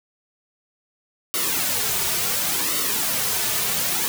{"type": "noise with flanger", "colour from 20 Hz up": "white", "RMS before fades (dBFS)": -23, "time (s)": [1.34, 4.08], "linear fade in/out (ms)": 0, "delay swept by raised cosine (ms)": [1.2, 3.8], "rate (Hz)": 0.7, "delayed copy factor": -0.65, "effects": []}